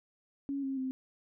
sine tone with pitch steps, 278.1 / 269.4 / 261 Hz, C#4 / C#4 / C4, +6 / -49 / -4 cents, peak -32 dBFS, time 0.49-0.91 s, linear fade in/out 0 ms, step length 140 ms, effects none

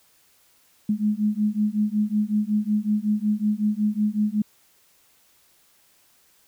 sine beating tone pair, 208.2 / 213.6 Hz, G#3 / G#3, +5 / +49 cents, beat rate 5.4 Hz, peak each -23 dBFS, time 0.89-4.42 s, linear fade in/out 5 ms, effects white hiss -60 dBFS RMS until 6.47 s

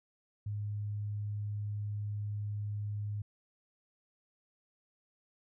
sine tone, 103.83 Hz, G#2, in tune, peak -34 dBFS, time 0.46-3.22 s, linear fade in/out 5 ms, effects none

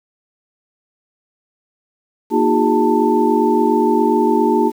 sine tone cluster, 235.1 / 310.2 / 360.3 / 407.5 / 889 Hz, A#3 / D#4 / F#4 / G#4 / A5, +15 / -5 / -46 / -33 / +18 cents, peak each -18 dBFS, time 2.3-4.72 s, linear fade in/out 50 ms, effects 7-bit

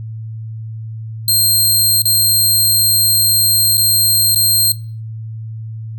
15% pulse tone with dropouts, 4186 Hz, C8, in tune, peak -4 dBFS, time 1.28-4.72 s, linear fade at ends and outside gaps 2 ms, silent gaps 2.02-2.054 / 3.772-3.778 / 4.348-4.358 s, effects noise-tail reverb RT60 0.4 s tail -20 dB re dry + added 111 Hz sine -24 dBFS peak until 5.98 s

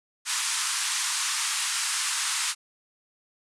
white band-pass noise, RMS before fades -28 dBFS, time 0.25-2.55 s, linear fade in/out 50 ms, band 930 to 9800 Hz, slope 48 dB/octave, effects none

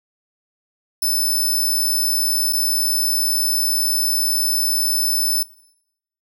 5% pulse tone with dropouts, 5274 Hz, E8, in tune, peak -11 dBFS, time 1.02-5.43 s, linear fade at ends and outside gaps 5 ms, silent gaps 2.527-2.531 s, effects noise-tail reverb RT60 0.8 s tail -20 dB re dry

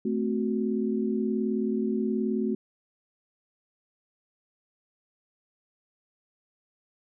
sine chord, F# diminished, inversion first, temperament equal with one note detuned, 220 / 258.8 / 370 Hz, A3 / C4 / F#4, 0 / -19 / 0 cents, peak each -27 / -31 / -30 dBFS, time 0.05-2.55 s, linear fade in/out 5 ms, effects none

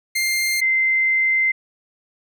sawtooth / sine tone pair in turn, 2105 / 2077 Hz, C7 / C7, +10 / -13 cents, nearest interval unison, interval 23 cents, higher first, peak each -15 dBFS, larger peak neither, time 0.15-0.61 / 0.61-1.52 s, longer second, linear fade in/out 10 ms, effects none

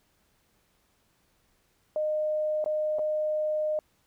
sine tone with dropouts, 613 Hz, D#5, 26 cents flat, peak -25 dBFS, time 1.96-3.79 s, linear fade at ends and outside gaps 1 ms, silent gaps 2.642-2.66 / 2.986-2.992 s, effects pink hiss -69 dBFS RMS until 4.06 s

